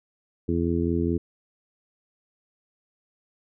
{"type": "harmonic tone", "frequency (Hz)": 84.7, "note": "E2", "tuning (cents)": 48, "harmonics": [1, 2, 3, 4, 5], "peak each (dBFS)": [-28, -29, -27, -27, -31], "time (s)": [0.48, 1.18], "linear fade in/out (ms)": 10, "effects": []}